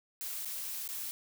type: noise with dropouts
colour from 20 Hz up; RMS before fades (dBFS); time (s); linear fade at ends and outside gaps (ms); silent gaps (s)
blue; -39; 0.21-1.11; 0; 0.448-0.456 / 0.877-0.889
effects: none